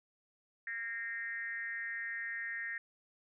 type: tone with frequency modulation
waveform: sine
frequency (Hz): 1845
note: A#6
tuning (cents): -18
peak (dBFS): -37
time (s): 0.67-2.78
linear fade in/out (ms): 2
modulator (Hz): 229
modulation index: 0.87
effects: none